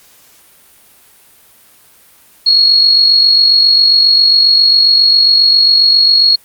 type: tone with amplitude modulation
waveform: sine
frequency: 4316 Hz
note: C#8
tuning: 47 cents flat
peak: -3 dBFS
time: 2.46-6.36 s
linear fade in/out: 10 ms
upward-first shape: sine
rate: 47.4 Hz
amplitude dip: 45%
effects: white hiss -45 dBFS RMS until 6.44 s + Opus 48 kbps